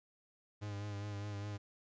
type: tone with vibrato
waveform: 45% pulse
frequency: 102.6 Hz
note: G#2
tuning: 21 cents flat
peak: -40 dBFS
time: 0.61-1.58 s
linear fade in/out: 20 ms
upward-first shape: sine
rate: 4.9 Hz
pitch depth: 33 cents each way
effects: resampled to 16000 Hz + 13-bit